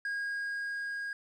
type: tone with level ramp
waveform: triangle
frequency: 1633 Hz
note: G#6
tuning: 30 cents flat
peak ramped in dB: -30 to -33 dBFS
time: 0.05-1.13 s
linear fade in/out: 2 ms
effects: resampled to 24000 Hz + 11-bit